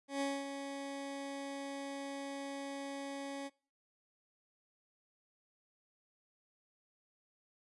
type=tone with ADSR envelope; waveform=20% pulse; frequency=277.5 Hz; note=C#4; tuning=2 cents sharp; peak=-28 dBFS; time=0.08-3.5 s; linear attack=130 ms; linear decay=230 ms; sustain=-8 dB; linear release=36 ms; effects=noise-tail reverb RT60 0.4 s tail -24 dB re dry + resampled to 24000 Hz